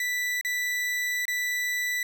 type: tone with dropouts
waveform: 40% pulse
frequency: 1975.5 Hz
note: B6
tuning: in tune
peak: -25 dBFS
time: 0-2.03 s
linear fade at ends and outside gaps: 2 ms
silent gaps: 0.412-0.448 / 1.254-1.28 s
effects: none